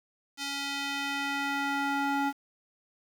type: tone with band-pass filter sweep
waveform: square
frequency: 280 Hz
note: C#4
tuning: 18 cents sharp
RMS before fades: -31 dBFS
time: 0.37-2.33 s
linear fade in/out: 50 ms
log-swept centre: 4400 to 900 Hz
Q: 0.97
effects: 8-bit